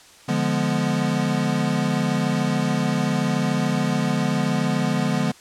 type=chord; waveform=square; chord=D diminished seventh; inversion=none; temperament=equal with one note detuned; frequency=146.83 / 174.01 / 207.7 / 246.9 Hz; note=D3 / F3 / Ab3 / Cb4; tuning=0 / -6 / 0 / 0 cents; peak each=-26 dBFS; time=0.28-5.32 s; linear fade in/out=10 ms; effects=white hiss -48 dBFS RMS until 5.4 s + low-pass 8000 Hz 12 dB/octave